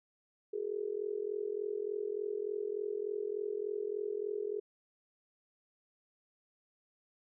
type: tone with amplitude modulation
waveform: sine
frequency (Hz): 415.3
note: G#4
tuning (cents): 0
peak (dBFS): -30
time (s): 0.53-4.6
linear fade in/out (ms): 10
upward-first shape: sine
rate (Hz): 43.4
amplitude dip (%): 90
effects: none